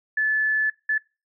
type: tone bursts at uneven times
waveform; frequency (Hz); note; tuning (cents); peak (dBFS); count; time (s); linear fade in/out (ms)
sine; 1734; A6; -26; -19; 2; 0.17-0.7 / 0.89-0.98; 5
effects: noise-tail reverb RT60 0.3 s tail -23 dB re dry